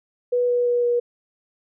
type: tone with pitch steps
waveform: sine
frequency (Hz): 490 / 486.9 / 483.8 / 480.7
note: B4 / B4 / B4 / B4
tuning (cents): -14 / -25 / -36 / -47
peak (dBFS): -17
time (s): 0.32-1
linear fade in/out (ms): 10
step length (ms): 170
effects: none